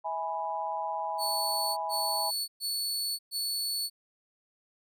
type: chord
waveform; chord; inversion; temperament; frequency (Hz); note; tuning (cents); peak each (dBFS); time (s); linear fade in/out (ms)
sine; E major; none; equal with one note detuned; 647.2 / 830.6 / 987.8; E5 / G#5 / B5; -32 / 0 / 0; -37 / -33 / -35; 0.04-2.31; 20
type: tone bursts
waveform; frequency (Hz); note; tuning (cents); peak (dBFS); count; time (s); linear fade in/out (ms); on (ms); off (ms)
sawtooth; 4435; C#8; 0; -27; 4; 1.18-3.9; 50; 590; 120
effects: none